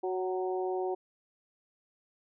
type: harmonic tone with a mistuned harmonic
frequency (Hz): 185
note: F#3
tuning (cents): 0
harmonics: 2 / 3 / 4 / 5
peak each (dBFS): -31 / -41 / -36 / -44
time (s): 0.03-0.95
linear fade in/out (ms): 10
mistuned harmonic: 4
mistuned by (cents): +15
effects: none